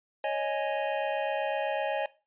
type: chord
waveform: square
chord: C# suspended second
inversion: none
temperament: equal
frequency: 554.4 / 622.3 / 830.6 Hz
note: C#5 / D#5 / G#5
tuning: 0 / 0 / 0 cents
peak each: -33 dBFS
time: 0.24-2.06 s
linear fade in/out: 2 ms
effects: noise-tail reverb RT60 0.3 s tail -18 dB re dry + resampled to 8000 Hz